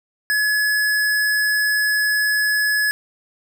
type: tone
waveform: square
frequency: 1699 Hz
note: G#6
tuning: 39 cents sharp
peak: -17 dBFS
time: 0.3-2.91 s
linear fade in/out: 0 ms
effects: none